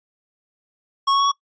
square tone with pitch steps, 1100 / 1107 / 1114.1 / 1121.2 Hz, C#6 / C#6 / C#6 / C#6, -14 / -3 / +8 / +19 cents, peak -16 dBFS, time 1.07-1.318 s, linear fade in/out 10 ms, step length 62 ms, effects noise-tail reverb RT60 0.1 s tail -22 dB re dry + resampled to 16000 Hz

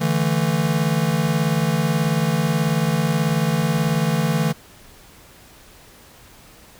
square chord, D suspended second, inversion none, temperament just, 146.83 / 165.19 / 220.2 Hz, D3 / E3 / A3, 0 / +4 / +2 cents, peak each -23 / -21 / -25 dBFS, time 0-4.53 s, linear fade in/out 20 ms, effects pink hiss -47 dBFS RMS until 6.79 s

